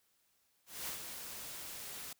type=noise with ADSR envelope; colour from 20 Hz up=white; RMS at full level=-40 dBFS; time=0.66-2.13 s; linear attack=220 ms; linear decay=98 ms; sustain=-6 dB; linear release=5 ms; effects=white hiss -75 dBFS RMS until 2.19 s